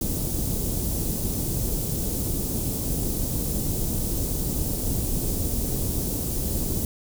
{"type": "band-stop noise", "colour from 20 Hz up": "pink", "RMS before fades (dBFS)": -26, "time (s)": [0.01, 6.85], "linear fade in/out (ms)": 2, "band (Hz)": [340, 8800], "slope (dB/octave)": 12, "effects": []}